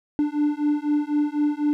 triangle beating tone pair, 293.7 / 297.7 Hz, D4 / D4, 0 / +24 cents, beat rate 4 Hz, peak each -21 dBFS, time 0.19-1.73 s, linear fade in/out 0 ms, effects none

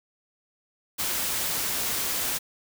white noise, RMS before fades -28 dBFS, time 0.98-2.39 s, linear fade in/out 20 ms, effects none

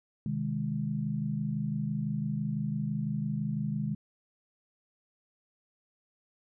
sine chord, Ab major, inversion first, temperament just, 129.78 / 155.74 / 207.7 Hz, C3 / Eb3 / Ab3, -14 / +2 / 0 cents, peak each -35 / -33 / -33 dBFS, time 0.26-3.95 s, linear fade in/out 2 ms, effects none

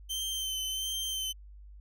sawtooth tone with vibrato, 3100 Hz, G7, 20 cents flat, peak -29 dBFS, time 0.09-1.33 s, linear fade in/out 20 ms, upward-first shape sine, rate 1.4 Hz, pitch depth 28 cents each way, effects added 50 Hz sine -47 dBFS peak until 1.8 s

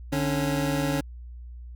25% pulse tone pair together, 147.5 / 275.5 Hz, D3 / C#4, +8 / -11 cents, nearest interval major seventh, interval 1081 cents, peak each -23 dBFS, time 0.12-1.01 s, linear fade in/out 10 ms, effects added 60 Hz sine -38 dBFS peak until 1.75 s

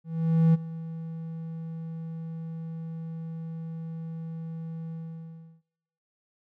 triangle tone with ADSR envelope, 163.2 Hz, E3, 17 cents flat, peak -14 dBFS, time 0.04-5.62 s, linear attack 500 ms, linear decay 22 ms, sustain -18 dB, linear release 700 ms, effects noise-tail reverb RT60 0.9 s tail -23 dB re dry

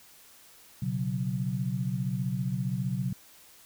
sine chord, B suspended second, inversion none, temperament equal, 123.47 / 138.59 / 185 Hz, B2 / C#3 / F#3, 0 / 0 / 0 cents, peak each -32 dBFS, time 0.82-3.13 s, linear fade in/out 5 ms, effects white hiss -55 dBFS RMS until 3.65 s

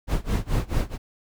brown noise with tremolo, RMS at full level -21 dBFS, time 0.07-0.98 s, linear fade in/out 50 ms, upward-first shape sine, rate 4.6 Hz, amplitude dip 95%, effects none

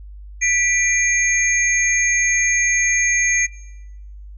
sine tone cluster, 1978 / 2371 / 6480 Hz, B6 / D7 / G#8, +2 / +16 / -43 cents, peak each -19 dBFS, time 0.41-3.47 s, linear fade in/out 20 ms, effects noise-tail reverb RT60 1.0 s tail -23 dB re dry + added 50 Hz sine -34 dBFS peak until 4.37 s

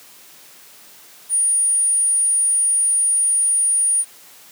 sine tone, 9550 Hz, D9, 28 cents sharp, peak -14 dBFS, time 1.29-4.05 s, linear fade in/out 50 ms, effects white hiss -45 dBFS RMS until 4.51 s + high-pass 150 Hz 12 dB/octave

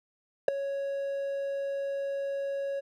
triangle tone with ADSR envelope, 554.4 Hz, C#5, in tune, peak -11 dBFS, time 0.48-2.81 s, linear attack 4 ms, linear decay 4 ms, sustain -17 dB, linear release 23 ms, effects none

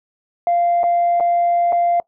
sine tone with dropouts, 694 Hz, F5, 11 cents flat, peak -12 dBFS, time 0.47-2 s, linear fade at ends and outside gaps 1 ms, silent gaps 0.833-0.839 / 1.2-1.206 / 1.723-1.728 s, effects noise-tail reverb RT60 0.1 s tail -22 dB re dry + tanh soft clip ceiling -10 dBFS

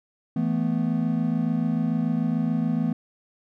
triangle chord, E suspended fourth, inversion none, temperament equal, 164.81 / 220 / 246.9 Hz, E3 / A3 / B3, 0 / 0 / 0 cents, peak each -24 dBFS, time 0.36-2.93 s, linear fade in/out 5 ms, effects none

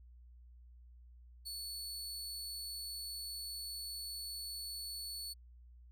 sawtooth tone, 4435 Hz, C#8, in tune, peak -39 dBFS, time 1.45-5.34 s, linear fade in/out 20 ms, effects added 60 Hz sine -55 dBFS peak until 5.91 s

